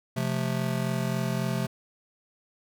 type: chord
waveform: square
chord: F major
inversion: second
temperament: just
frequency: 130.96 / 174.61 / 218.3 Hz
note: C3 / F3 / A3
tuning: +2 / 0 / -13 cents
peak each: -30 / -32 / -33 dBFS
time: 0.16-1.67 s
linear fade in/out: 10 ms
effects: none